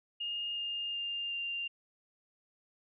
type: tone with pitch steps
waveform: sine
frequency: 2837 / 2821 / 2804 / 2788 Hz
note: F7 / F7 / F7 / F7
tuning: +27 / +17 / +6 / -4 cents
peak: -34 dBFS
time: 0.2-1.68 s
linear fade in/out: 10 ms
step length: 370 ms
effects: none